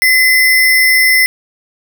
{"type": "tone with sample-and-hold", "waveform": "sine", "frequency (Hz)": 2033, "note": "B6", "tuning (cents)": 50, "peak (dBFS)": -6, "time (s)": [0.02, 1.26], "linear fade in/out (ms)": 0, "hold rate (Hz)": 7350, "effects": []}